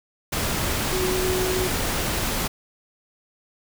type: tone in noise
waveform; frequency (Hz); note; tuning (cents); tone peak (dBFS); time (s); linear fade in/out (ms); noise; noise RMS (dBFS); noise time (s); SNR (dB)
sine; 370; F#4; 0; -24; 0.92-1.68; 10; pink; -25; 0.32-2.48; -2
effects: none